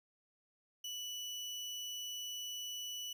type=tone; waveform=30% pulse; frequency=2960 Hz; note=F#7; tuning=in tune; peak=-38 dBFS; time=0.84-3.13 s; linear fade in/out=5 ms; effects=none